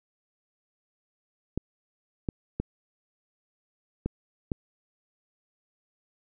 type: clicks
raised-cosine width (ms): 3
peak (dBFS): -15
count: 5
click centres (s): 1.576 / 2.288 / 2.6 / 4.06 / 4.518
effects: none